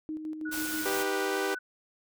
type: tone with tremolo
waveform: sine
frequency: 311.1 Hz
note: D#4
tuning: in tune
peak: -32 dBFS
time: 0.09-0.87 s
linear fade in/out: 0 ms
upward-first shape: square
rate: 6.2 Hz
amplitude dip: 45%
type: tone with pitch glide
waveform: sine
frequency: 1468 to 1493.7 Hz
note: F#6 to F#6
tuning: -14 to +16 cents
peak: -36 dBFS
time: 0.45-1.59 s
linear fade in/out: 10 ms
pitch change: +30 cents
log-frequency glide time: 1.23-1.34 s
type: noise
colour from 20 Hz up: white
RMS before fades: -36 dBFS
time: 0.51-1.04 s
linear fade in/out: 20 ms
type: chord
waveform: sawtooth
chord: Eb augmented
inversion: none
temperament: equal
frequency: 311.1 / 392 / 493.9 Hz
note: Eb4 / G4 / B4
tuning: 0 / 0 / 0 cents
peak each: -32 / -26 / -31 dBFS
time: 0.85-1.55 s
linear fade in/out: 10 ms
effects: none